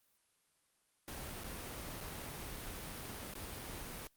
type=noise with dropouts; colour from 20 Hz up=pink; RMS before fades=-45 dBFS; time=1.08-4.07 s; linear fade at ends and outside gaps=0 ms; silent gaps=1.436-1.443 / 2.005-2.01 / 3.338-3.353 s; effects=white hiss -75 dBFS RMS until 4.16 s + Opus 32 kbps